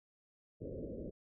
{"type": "low-pass noise", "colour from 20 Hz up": "white", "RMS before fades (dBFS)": -44, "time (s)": [0.6, 1.11], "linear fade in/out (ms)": 20, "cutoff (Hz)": 580, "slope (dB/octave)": 96, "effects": []}